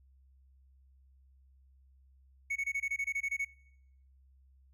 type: tone bursts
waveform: triangle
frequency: 2217 Hz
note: C#7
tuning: in tune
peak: -29 dBFS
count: 12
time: 2.5-3.45 s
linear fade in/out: 10 ms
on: 59 ms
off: 22 ms
effects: noise-tail reverb RT60 0.8 s tail -22 dB re dry + added 66 Hz sine -60 dBFS peak until 4.73 s